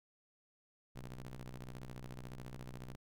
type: ring-modulated tone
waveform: sawtooth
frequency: 61.74 Hz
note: B1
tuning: in tune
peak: -39 dBFS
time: 0.95-2.96 s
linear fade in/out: 10 ms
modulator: 68.8 Hz
effects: none